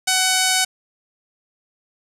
5% pulse tone, 749 Hz, F#5, 21 cents sharp, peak -4 dBFS, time 0.07-0.65 s, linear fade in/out 10 ms, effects resampled to 32000 Hz + 7-bit

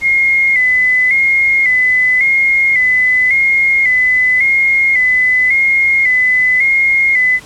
sine tone with vibrato, 2075 Hz, C7, 15 cents flat, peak -8 dBFS, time 0.01-7.4 s, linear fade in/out 50 ms, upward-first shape square, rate 0.91 Hz, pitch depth 55 cents each way, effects pink hiss -37 dBFS RMS until 7.45 s + low-pass 10000 Hz 12 dB/octave

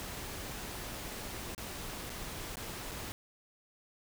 pink noise with dropouts, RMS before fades -42 dBFS, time 0-3.12 s, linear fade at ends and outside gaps 0 ms, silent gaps 1.548-1.579 / 2.095-2.101 / 2.556-2.57 / 2.912-2.916 s, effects none

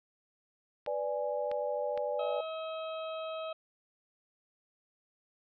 clicks, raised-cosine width 0.3 ms, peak -27 dBFS, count 3, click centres 0.863 / 1.515 / 1.976 s
sine chord, G# diminished, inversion first, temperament equal, 493.9 / 587.3 / 830.6 Hz, B4 / D5 / G#5, 0 / 0 / 0 cents, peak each -36 / -33 / -39 dBFS, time 0.87-2.41 s, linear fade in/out 5 ms
harmonic tone, 640 Hz, D#5, 49 cents sharp, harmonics 1 / 2 / 4 / 5 / 6, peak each -37 / -43 / -49 / -51 / -53 dBFS, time 2.19-3.53 s, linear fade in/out 5 ms
effects none

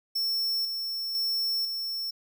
square tone with tremolo, 5400 Hz, E8, 41 cents sharp, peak -26 dBFS, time 0.15-2.11 s, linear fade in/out 10 ms, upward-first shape square, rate 1 Hz, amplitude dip 40%, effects none

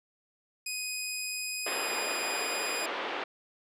15% pulse tone with pitch glide, 2501 to 2468 Hz, D#7 to D#7, +8 to -15 cents, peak -26 dBFS, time 0.66-2.86 s, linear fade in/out 5 ms, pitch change -23 cents, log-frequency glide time 1.68-1.98 s
pink band-pass noise, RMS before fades -35 dBFS, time 1.66-3.24 s, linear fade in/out 5 ms, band 360 to 3300 Hz, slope 24 dB/octave
effects none

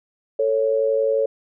sine tone pair together, 443.7 / 555 Hz, A4 / C#5, +14 / +2 cents, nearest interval major third, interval 388 cents, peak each -20 / -19 dBFS, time 0.39-1.26 s, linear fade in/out 5 ms, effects none

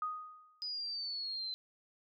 sine tone with exponential decay, 1244.5 Hz, D#6, in tune, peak -32 dBFS, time 0.02-0.67 s, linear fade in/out 2 ms, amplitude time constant 140 ms
sine exponential sweep, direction down, 4991 to 4047 Hz, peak -37 dBFS, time 0.62-1.54 s, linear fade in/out 0 ms
effects none

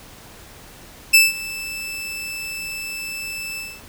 sawtooth tone with ADSR envelope, 2637 Hz, E7, in tune, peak -4 dBFS, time 1.13-3.82 s, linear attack 14 ms, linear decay 180 ms, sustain -20 dB, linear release 240 ms, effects pink hiss -43 dBFS RMS until 3.88 s

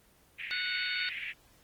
pink band-pass noise, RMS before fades -39 dBFS, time 0.38-1.33 s, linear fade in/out 20 ms, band 1900 to 2800 Hz, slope 48 dB/octave
harmonic tone, 736 Hz, F#5, 9 cents flat, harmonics 2 / 3 / 4 / 5 / 6, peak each -36 / -36 / -41 / -38 / -39 dBFS, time 0.51-1.09 s, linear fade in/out 0 ms
effects pink hiss -63 dBFS RMS until 1.63 s + Opus 24 kbps

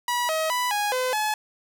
sawtooth tone with pitch steps, 971 / 635 / 990 / 827 / 509 / 854 Hz, B5 / D#5 / B5 / G#5 / C5 / G#5, -30 / +35 / +4 / -8 / -48 / +48 cents, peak -19 dBFS, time 0.08-1.34 s, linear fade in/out 2 ms, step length 210 ms, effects none

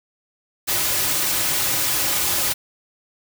white noise with comb filter, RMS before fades -21 dBFS, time 0.67-2.54 s, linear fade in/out 20 ms, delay 4.4 ms, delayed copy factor -0.5, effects none

